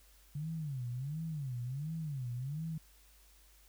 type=tone with vibrato; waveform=sine; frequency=140.4 Hz; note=C#3; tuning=22 cents sharp; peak=-36 dBFS; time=0.35-2.78 s; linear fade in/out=5 ms; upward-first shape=sine; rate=1.4 Hz; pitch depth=260 cents each way; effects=added 50 Hz sine -62 dBFS peak until 3.68 s + white hiss -65 dBFS RMS until 3.68 s